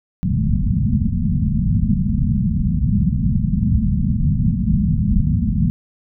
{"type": "low-pass noise", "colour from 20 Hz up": "white", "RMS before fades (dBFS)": -17, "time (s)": [0.23, 5.7], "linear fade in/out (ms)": 0, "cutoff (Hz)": 230, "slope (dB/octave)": 96, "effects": []}